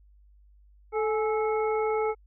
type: harmonic tone with a mistuned harmonic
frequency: 436.8 Hz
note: A4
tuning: 13 cents flat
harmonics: 1 / 2 / 3 / 5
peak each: -25 / -31 / -35 / -39 dBFS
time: 0.92-2.15 s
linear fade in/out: 50 ms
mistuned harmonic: 2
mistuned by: -63 cents
effects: added 50 Hz sine -54 dBFS peak until 2.26 s